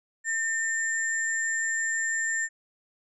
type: tone pair together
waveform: sine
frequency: 1803 / 7334 Hz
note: A6 / A#8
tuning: +42 / -29 cents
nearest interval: 2 octaves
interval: 2429 cents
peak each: -26 / -32 dBFS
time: 0.24-2.49 s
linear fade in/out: 50 ms
effects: none